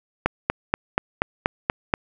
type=click train; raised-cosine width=0.5 ms; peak=-3 dBFS; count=8; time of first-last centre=0.26-1.939 s; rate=4.17 Hz; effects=none